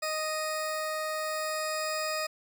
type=tone pair together; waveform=20% pulse; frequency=622.2 / 2489 Hz; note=D#5 / D#7; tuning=0 / 0 cents; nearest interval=2 octaves; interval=2400 cents; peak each=-26 / -32 dBFS; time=0.02-2.27 s; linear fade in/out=10 ms; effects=none